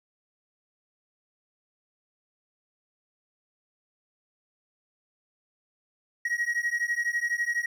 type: beating tone pair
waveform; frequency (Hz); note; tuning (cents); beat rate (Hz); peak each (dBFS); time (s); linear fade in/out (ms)
triangle; 1893 / 1905; A#6 / A#6; +26 / +37; 12; -27; 6.25-7.66; 5
effects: none